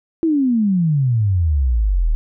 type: exponential sweep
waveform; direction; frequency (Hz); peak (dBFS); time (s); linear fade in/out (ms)
sine; down; 336.8 to 36.71; -13; 0.23-2.15; 0
effects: none